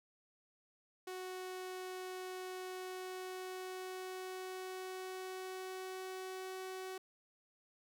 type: tone with pitch glide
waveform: sawtooth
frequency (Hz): 370 to 375.2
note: F#4 to F#4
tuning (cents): 0 to +24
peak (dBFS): -39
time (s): 1.07-6.98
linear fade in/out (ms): 5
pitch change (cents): +24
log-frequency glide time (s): 2.68-6.41
effects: none